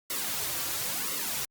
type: noise with flanger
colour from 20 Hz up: white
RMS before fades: -32 dBFS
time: 0.1-1.45 s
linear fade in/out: 2 ms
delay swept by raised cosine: 1.2 to 4.8 ms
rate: 0.97 Hz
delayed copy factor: -0.8
effects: Opus 48 kbps